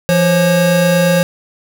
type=tone pair together; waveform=square; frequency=170.49 / 540 Hz; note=F3 / C#5; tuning=-41 / -45 cents; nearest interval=octave + minor sixth; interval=1996 cents; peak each=-13 dBFS; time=0.09-1.23 s; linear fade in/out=0 ms; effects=none